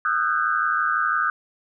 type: tone cluster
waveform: sine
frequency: 1232 / 1344 / 1502 / 1588 Hz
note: D#6 / E6 / F#6 / G6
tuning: -17 / +33 / +26 / +22 cents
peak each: -23 / -26 / -24 / -28 dBFS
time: 0.05-1.3 s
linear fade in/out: 2 ms
effects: none